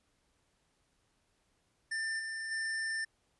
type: tone with level steps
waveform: square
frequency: 1788 Hz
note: A6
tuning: 27 cents sharp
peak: -34 / -38 / -34 dBFS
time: 1.91-3.05 s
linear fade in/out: 10 ms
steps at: 2.19 / 2.51 s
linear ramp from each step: 5 ms
effects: pink hiss -75 dBFS RMS until 3.39 s + resampled to 24000 Hz